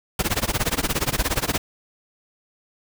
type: noise with tremolo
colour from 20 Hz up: pink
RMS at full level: -20 dBFS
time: 0.19-1.58 s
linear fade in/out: 2 ms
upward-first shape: sine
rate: 17 Hz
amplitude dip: 95%
effects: none